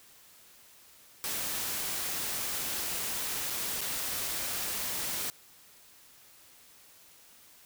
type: noise with dropouts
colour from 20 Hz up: white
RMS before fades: -34 dBFS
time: 1.24-5.3 s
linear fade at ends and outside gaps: 0 ms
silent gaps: 3.501-3.505 / 3.808-3.814 s
effects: white hiss -57 dBFS RMS until 7.65 s